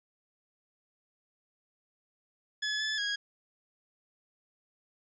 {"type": "tone with pitch steps", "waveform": "20% pulse", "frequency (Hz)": [1708, 1730, 1647], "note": ["G#6", "A6", "G#6"], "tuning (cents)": [48, -30, -15], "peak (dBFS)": -25, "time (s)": [2.62, 3.16], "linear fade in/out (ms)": 10, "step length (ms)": 180, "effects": ["resampled to 16000 Hz"]}